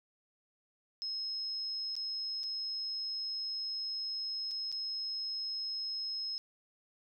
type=tone with dropouts; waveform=sine; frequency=5160 Hz; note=E8; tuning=38 cents flat; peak=-35 dBFS; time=1.02-6.38 s; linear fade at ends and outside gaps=0 ms; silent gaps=1.954-1.965 / 2.433-2.438 / 4.511-4.515 / 4.717-4.725 s; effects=none